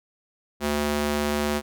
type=tone with high-pass filter; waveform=square; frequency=73.6 Hz; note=D2; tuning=4 cents sharp; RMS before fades=-25 dBFS; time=0.6-1.62 s; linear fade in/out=50 ms; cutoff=220 Hz; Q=0.77; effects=none